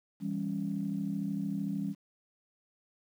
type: chord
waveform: sine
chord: C# diminished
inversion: first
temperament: just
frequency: 166.31 / 199.57 / 277.2 Hz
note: E3 / G3 / C#4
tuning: +16 / +31 / 0 cents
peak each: -37 / -33 / -37 dBFS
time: 0.2-1.95 s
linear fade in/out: 50 ms
effects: tanh soft clip ceiling -22 dBFS + 10-bit